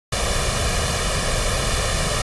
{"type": "noise with comb filter", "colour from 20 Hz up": "pink", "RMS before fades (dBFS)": -21, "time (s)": [0.12, 2.22], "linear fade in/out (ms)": 5, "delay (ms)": 1.7, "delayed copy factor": 0.7, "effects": ["resampled to 24000 Hz"]}